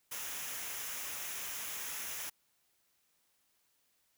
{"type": "noise with comb filter", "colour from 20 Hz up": "white", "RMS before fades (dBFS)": -41, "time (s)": [0.11, 2.3], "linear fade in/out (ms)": 10, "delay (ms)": 0.23, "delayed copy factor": -0.5, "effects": ["white hiss -75 dBFS RMS until 4.17 s"]}